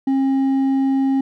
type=tone with hard clipping; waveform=sine; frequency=269.3 Hz; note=C#4; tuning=50 cents flat; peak=-16 dBFS; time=0.07-1.21 s; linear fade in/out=5 ms; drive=4 dB; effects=none